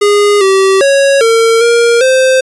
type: tone with pitch steps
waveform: square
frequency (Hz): 410.7 / 385.4 / 553 / 455.2 / 469.6 / 521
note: G#4 / G4 / C#5 / A#4 / A#4 / C5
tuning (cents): -19 / -29 / -4 / -41 / +13 / -7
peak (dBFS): -6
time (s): 0.01-2.41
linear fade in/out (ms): 10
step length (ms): 400
effects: resampled to 24000 Hz

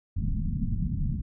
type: low-pass noise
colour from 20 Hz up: pink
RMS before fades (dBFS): -28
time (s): 0.16-1.22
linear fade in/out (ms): 10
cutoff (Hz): 230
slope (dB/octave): 48
effects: none

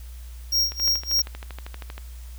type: tone with tremolo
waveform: square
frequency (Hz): 5588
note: F8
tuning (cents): 0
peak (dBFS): -18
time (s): 0.52-1.22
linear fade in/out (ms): 5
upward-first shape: sine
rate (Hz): 3.4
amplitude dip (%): 95
type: click train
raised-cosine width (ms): 0.3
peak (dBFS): -21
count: 17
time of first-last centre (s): 0.72-1.98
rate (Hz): 12.7
effects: added 60 Hz sine -36 dBFS peak until 2.38 s + white hiss -52 dBFS RMS until 2.38 s

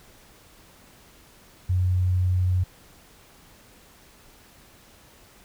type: tone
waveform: sine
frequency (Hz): 91.2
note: F#2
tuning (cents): -24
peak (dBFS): -19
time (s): 1.69-2.64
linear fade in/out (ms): 10
effects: pink hiss -53 dBFS RMS until 5.44 s

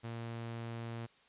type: tone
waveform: sawtooth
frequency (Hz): 115.9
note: A#2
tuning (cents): -10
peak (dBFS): -36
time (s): 0.03-1.07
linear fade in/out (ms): 20
effects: white hiss -66 dBFS RMS until 1.28 s + resampled to 8000 Hz

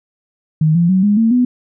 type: tone with pitch steps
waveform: sine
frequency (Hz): 156.1 / 171.21 / 187.79 / 206 / 225.9 / 247.8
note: D#3 / F3 / F#3 / G#3 / A3 / B3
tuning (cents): +6 / -34 / +26 / -14 / +46 / +6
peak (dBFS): -9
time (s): 0.61-1.45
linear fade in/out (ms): 5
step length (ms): 140
effects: none

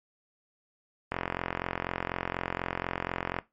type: click train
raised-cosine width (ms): 0.5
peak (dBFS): -14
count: 101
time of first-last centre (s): 1.12-3.388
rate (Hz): 44.1
effects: noise-tail reverb RT60 0.2 s tail -18 dB re dry + MP3 48 kbps

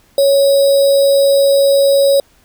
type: tone with sample-and-hold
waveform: sine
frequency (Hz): 554.4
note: C#5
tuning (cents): 0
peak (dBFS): -7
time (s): 0.18-2.2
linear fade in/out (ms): 2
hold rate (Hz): 4410
effects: pink hiss -52 dBFS RMS until 2.44 s

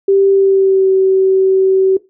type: tone with pitch glide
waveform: sine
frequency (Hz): 392 to 381.3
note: G4 to G4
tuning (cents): 0 to -48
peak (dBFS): -7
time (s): 0.08-1.97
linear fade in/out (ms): 5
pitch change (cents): -48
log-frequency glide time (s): 0.3-0.9
effects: noise-tail reverb RT60 0.2 s tail -17 dB re dry

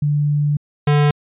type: tone pair in turn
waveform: sine / square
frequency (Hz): 146.83 / 146.83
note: D3 / D3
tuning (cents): 0 / 0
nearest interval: unison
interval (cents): 0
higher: neither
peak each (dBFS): -14 / -12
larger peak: second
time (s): 0.02-0.57 / 0.87-1.11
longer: first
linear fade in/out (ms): 5
effects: resampled to 8000 Hz

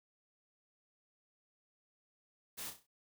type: noise with echo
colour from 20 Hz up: white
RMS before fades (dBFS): -44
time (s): 2.57-2.71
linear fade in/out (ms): 20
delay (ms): 32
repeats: 5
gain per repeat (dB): -7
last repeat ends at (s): 2.87
effects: none

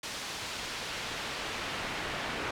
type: noise with band-pass filter sweep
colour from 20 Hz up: brown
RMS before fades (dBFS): -37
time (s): 0.03-2.51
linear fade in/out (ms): 5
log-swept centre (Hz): 5300 to 2100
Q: 0.75
effects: none

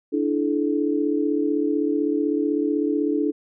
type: chord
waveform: sine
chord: D suspended second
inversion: none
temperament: equal with one note detuned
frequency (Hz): 293.7 / 329.6 / 430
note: D4 / E4 / A4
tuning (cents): 0 / 0 / -40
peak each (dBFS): -22 / -25 / -25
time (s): 0.12-3.32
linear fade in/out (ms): 20
effects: none

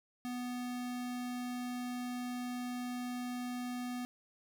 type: tone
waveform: square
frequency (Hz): 246.9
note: B3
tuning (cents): 0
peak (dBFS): -38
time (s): 0.25-4.05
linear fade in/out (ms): 0
effects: none

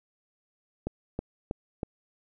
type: click train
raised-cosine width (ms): 2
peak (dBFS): -17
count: 4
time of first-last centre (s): 0.87-1.832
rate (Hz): 3.12
effects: none

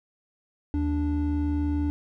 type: tone pair together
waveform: triangle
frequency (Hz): 77.4 / 292.2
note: D#2 / D4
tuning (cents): -9 / -9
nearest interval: octave + major seventh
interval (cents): 2300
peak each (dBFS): -24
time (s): 0.74-1.9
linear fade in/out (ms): 0
effects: none

